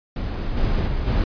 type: noise with level steps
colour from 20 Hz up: brown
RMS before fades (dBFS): -25 / -20 / -24 / -19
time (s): 0.16-1.24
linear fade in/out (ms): 2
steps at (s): 0.56 / 0.86 / 1.06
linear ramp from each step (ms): 20
effects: resampled to 11025 Hz